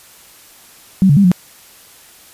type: tone with pitch steps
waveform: sine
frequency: 190.5 / 143 / 199.7 / 179.7 Hz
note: G3 / D3 / G3 / F3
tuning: -49 / -46 / +32 / +50 cents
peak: -6 dBFS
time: 1.02-1.316 s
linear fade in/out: 0 ms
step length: 74 ms
effects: white hiss -43 dBFS RMS until 2.33 s + resampled to 32000 Hz